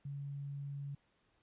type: tone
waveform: sine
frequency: 141 Hz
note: C#3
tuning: 30 cents sharp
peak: -40 dBFS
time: 0.05-0.95 s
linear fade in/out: 5 ms
effects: pink hiss -75 dBFS RMS until 1.42 s + resampled to 8000 Hz